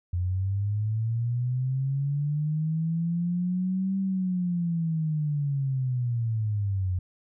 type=linear two-way sweep; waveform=sine; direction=up then down; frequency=87.3 to 194.1 to 89 Hz; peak=-24 dBFS; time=0.13-6.99 s; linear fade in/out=5 ms; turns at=3.99 s; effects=none